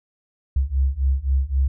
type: beating tone pair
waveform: sine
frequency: 65.41 / 69.21 Hz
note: C2 / C#2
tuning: 0 / -2 cents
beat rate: 3.8 Hz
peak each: -21 / -20 dBFS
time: 0.56-1.68 s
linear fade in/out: 5 ms
effects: none